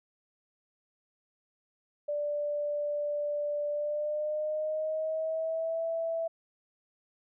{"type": "tone with pitch glide", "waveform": "sine", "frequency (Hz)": [587.3, 659.2], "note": ["D5", "E5"], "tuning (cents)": [0, 0], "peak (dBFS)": -29, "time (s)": [2.08, 6.28], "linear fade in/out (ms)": 10, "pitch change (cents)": 200, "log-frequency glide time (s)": [3.7, 5.84], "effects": []}